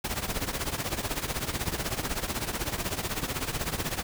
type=noise with tremolo; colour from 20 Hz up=pink; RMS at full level=-28 dBFS; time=0.04-4.03 s; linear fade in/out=5 ms; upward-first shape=triangle; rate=16 Hz; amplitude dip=85%; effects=none